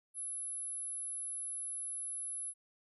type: tone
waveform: sine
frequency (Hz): 10980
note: F9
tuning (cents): -31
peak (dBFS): -38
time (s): 0.14-2.54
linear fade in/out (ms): 50
effects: none